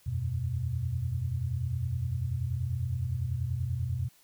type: chord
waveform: sine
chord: E suspended second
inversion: none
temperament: equal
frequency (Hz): 82.41 / 92.5 / 123.47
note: E2 / F#2 / B2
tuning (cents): 0 / 0 / 0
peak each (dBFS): -35 / -34 / -31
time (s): 0.06-4.09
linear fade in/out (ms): 10
effects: white hiss -62 dBFS RMS until 4.23 s